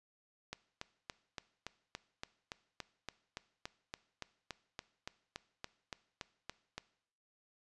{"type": "click train", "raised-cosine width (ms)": 0.2, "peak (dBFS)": -24, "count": 23, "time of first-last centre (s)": [0.53, 6.78], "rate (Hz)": 3.52, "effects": ["noise-tail reverb RT60 0.7 s tail -19 dB re dry", "resampled to 24000 Hz"]}